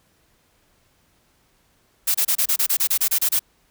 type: noise bursts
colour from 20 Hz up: blue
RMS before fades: -19 dBFS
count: 13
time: 2.07-3.394 s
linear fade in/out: 10 ms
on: 76 ms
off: 28 ms
effects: pink hiss -62 dBFS RMS until 3.7 s